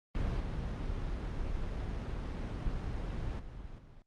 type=noise with level steps; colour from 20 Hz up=brown; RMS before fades=-33 / -36 / -46 / -53 dBFS; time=0.15-4.02 s; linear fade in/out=0 ms; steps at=0.4 / 3.39 / 3.78 s; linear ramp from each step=5 ms; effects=low-pass 5000 Hz 12 dB/octave + Opus 32 kbps